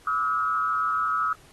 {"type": "tone with frequency modulation", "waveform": "sine", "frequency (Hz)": 1289, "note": "E6", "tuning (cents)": -39, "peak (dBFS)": -22, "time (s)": [0.07, 1.33], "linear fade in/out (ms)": 2, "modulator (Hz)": 128, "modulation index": 0.75, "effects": ["pink hiss -55 dBFS RMS until 1.52 s", "AAC 32 kbps"]}